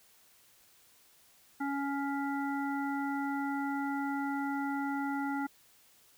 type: harmonic tone with a mistuned harmonic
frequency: 279.2 Hz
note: C#4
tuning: 13 cents sharp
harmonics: 1 / 3 / 5 / 7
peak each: -33 / -37 / -40 / -46 dBFS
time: 1.6-5.47 s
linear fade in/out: 10 ms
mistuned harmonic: 7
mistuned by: +17 cents
effects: white hiss -63 dBFS RMS until 6.17 s